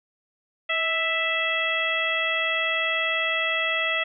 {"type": "harmonic tone with a mistuned harmonic", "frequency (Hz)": 659.3, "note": "E5", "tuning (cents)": 0, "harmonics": [1, 2, 3, 4, 5], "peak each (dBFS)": [-31, -31, -26, -27, -30], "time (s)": [0.69, 4.04], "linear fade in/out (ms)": 10, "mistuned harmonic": 1, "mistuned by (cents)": -41, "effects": []}